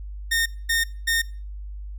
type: tone bursts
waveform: sawtooth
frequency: 1833 Hz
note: A#6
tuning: 30 cents flat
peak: -16 dBFS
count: 3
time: 0.31-1.22 s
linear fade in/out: 10 ms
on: 150 ms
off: 230 ms
effects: noise-tail reverb RT60 0.4 s tail -23 dB re dry + added 50 Hz sine -32 dBFS peak until 1.98 s